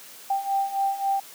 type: beating tone pair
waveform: sine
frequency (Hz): 784 / 787.7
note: G5 / G5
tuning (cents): 0 / +8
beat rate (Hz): 3.7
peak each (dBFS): -28 / -24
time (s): 0.3-1.2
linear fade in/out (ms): 5
effects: white hiss -45 dBFS RMS until 1.34 s + high-pass 200 Hz 12 dB/octave